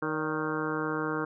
harmonic tone with a mistuned harmonic, 155.56 Hz, D#3, in tune, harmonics 1 / 2 / 3 / 4 / 5 / 6 / 7 / 8 / 9 / 10, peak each -39 / -33 / -34 / -44 / -44 / -41 / -38 / -40 / -37 / -40 dBFS, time 0.02-1.25 s, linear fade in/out 5 ms, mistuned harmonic 4, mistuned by -98 cents, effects none

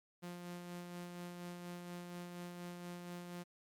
sawtooth tone with tremolo, 175.8 Hz, F3, 12 cents sharp, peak -40 dBFS, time 0.22-3.44 s, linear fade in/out 20 ms, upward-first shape sine, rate 4.2 Hz, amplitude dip 35%, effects MP3 96 kbps

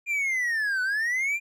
triangle linear two-way sweep, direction down then up, 2416 to 1480 to 2416 Hz, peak -22 dBFS, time 0.06-1.4 s, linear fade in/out 50 ms, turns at 0.82 s, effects none

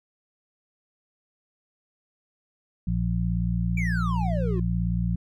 harmonic tone, 58 Hz, A#1, 8 cents flat, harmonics 1 / 2 / 3, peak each -27 / -28 / -26 dBFS, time 2.87-5.16 s, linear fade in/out 5 ms
triangle exponential sweep, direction down, 2390 to 340.4 Hz, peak -28 dBFS, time 3.77-4.6 s, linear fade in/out 5 ms
effects none

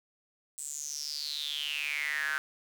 square tone with high-pass filter sweep, 73.42 Hz, D2, in tune, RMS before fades -35 dBFS, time 0.58-2.38 s, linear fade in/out 0 ms, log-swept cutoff 8200 to 1500 Hz, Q 9.6, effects none

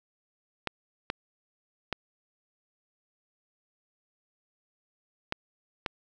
clicks, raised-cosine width 0.3 ms, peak -13 dBFS, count 5, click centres 0.673 / 1.101 / 1.927 / 5.324 / 5.862 s, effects none

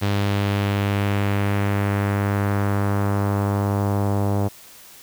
sawtooth tone with low-pass filter sweep, 100.7 Hz, G2, 47 cents sharp, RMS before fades -21 dBFS, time 0.01-4.49 s, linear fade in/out 20 ms, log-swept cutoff 4100 to 770 Hz, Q 1.4, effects white hiss -45 dBFS RMS until 5.02 s

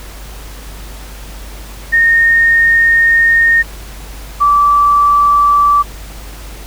sine tone pair in turn, 1841 / 1159.8 Hz, A#6 / D6, -22 / -22 cents, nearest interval minor sixth, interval 800 cents, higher first, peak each -6 dBFS, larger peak neither, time 1.92-3.63 / 4.4-5.83 s, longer first, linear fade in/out 20 ms, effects added 50 Hz sine -28 dBFS peak until 6.66 s + pink hiss -34 dBFS RMS until 6.66 s

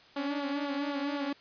sawtooth tone with flanger, 284.1 Hz, C#4, 43 cents sharp, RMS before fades -33 dBFS, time 0.16-1.33 s, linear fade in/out 5 ms, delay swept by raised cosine 0.4 to 5.7 ms, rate 3.9 Hz, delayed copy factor -0.6, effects white hiss -57 dBFS RMS until 1.4 s + resampled to 11025 Hz

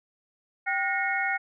sine tone cluster, 782 / 1443 / 1852 / 2180 Hz, G5 / F#6 / A#6 / C#7, -4 / -44 / -12 / -29 cents, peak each -30 dBFS, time 0.66-1.38 s, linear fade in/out 20 ms, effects none

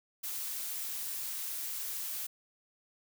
blue noise, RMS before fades -38 dBFS, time 0.23-2.27 s, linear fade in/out 10 ms, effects none

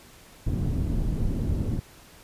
pink low-pass noise, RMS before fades -26 dBFS, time 0.46-1.8 s, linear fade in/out 10 ms, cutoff 220 Hz, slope 12 dB/octave, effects pink hiss -51 dBFS RMS until 2.23 s + resampled to 32000 Hz

